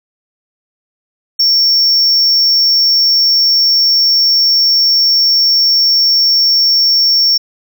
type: tone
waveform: triangle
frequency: 5470 Hz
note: F8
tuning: 37 cents flat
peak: -6 dBFS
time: 1.39-7.38 s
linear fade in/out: 10 ms
effects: none